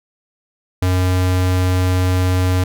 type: tone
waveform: square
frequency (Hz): 91.7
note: F#2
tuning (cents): -15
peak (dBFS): -14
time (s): 0.82-2.64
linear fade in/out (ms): 5
effects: none